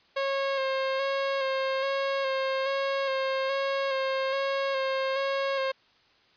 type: tone with vibrato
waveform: sawtooth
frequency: 540 Hz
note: C#5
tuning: 45 cents flat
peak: -22 dBFS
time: 0.16-5.72 s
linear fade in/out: 10 ms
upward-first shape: square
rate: 1.2 Hz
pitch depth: 22 cents each way
effects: white hiss -62 dBFS RMS until 6.36 s + resampled to 11025 Hz